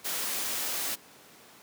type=noise; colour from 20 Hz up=white; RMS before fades=-32 dBFS; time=0.04-0.96 s; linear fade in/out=20 ms; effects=pink hiss -53 dBFS RMS until 1.62 s + high-pass 200 Hz 12 dB/octave